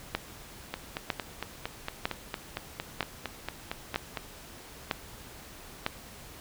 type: two click trains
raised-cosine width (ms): 0.3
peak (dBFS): -16 / -11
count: 16 / 7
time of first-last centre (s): 0.74-4.172 / 0.15-5.864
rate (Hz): 4.37 / 1.05
effects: pink hiss -48 dBFS RMS until 6.4 s